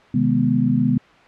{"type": "tone cluster", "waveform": "sine", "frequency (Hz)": [129.2, 155.7, 207.5, 244.9], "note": ["C3", "D#3", "G#3", "B3"], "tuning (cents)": [-21, 2, -1, -14], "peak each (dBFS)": [-22, -23, -21, -18], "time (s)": [0.14, 0.98], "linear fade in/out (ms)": 5, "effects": ["white hiss -48 dBFS RMS until 1.27 s", "low-pass 2000 Hz 12 dB/octave"]}